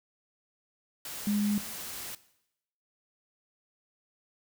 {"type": "tone in noise", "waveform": "sine", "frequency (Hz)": 206.8, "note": "G#3", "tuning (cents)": -7, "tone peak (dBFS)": -25, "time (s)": [1.27, 1.58], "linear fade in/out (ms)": 2, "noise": "white", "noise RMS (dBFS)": -40, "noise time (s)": [1.05, 2.15], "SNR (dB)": 12, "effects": ["noise-tail reverb RT60 0.8 s tail -17 dB re dry"]}